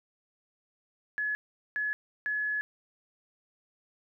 sine tone bursts at uneven times, 1701 Hz, G#6, 41 cents sharp, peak -28 dBFS, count 3, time 1.18-1.35 / 1.76-1.93 / 2.26-2.61 s, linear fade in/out 0 ms, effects none

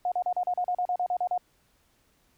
sine tone bursts, 720 Hz, F#5, 47 cents flat, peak -24 dBFS, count 13, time 0.05-1.378 s, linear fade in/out 2 ms, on 68 ms, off 37 ms, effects pink hiss -67 dBFS RMS until 2.37 s

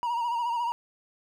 triangle tone with vibrato, 946 Hz, A#5, 25 cents sharp, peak -24 dBFS, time 0.03-0.72 s, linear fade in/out 0 ms, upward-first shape sine, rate 14 Hz, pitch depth 54 cents each way, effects none

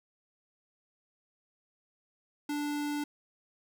square tone, 293.1 Hz, D4, 3 cents flat, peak -32 dBFS, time 2.49-3.04 s, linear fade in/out 5 ms, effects none

